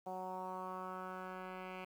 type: tone with low-pass filter sweep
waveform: 10% pulse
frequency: 185.4 Hz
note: F#3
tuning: 4 cents sharp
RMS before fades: -45 dBFS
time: 0.06-1.85 s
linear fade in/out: 10 ms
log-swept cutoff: 770 to 2300 Hz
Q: 3.5
effects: 11-bit